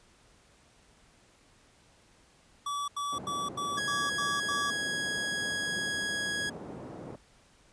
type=tone bursts; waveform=square; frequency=1148 Hz; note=D6; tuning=40 cents flat; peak=-32 dBFS; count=7; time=2.66-4.704 s; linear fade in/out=5 ms; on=220 ms; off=84 ms
type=band-pass noise; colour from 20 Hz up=pink; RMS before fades=-43 dBFS; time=3.12-7.16 s; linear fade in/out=10 ms; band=170 to 630 Hz; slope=12 dB/octave
type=tone; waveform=sawtooth; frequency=1661.2 Hz; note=G#6; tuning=in tune; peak=-27 dBFS; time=3.77-6.5 s; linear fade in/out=10 ms
effects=pink hiss -62 dBFS RMS until 7.72 s + resampled to 22050 Hz